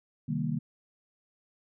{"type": "chord", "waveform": "sine", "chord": "C minor seventh", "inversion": "none", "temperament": "equal with one note detuned", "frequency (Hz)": [130.81, 154.4, 196, 233.1], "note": ["C3", "Eb3", "G3", "Bb3"], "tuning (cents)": [0, -13, 0, 0], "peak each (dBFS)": [-37, -31, -36, -33], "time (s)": [0.28, 0.59], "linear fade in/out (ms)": 10, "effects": []}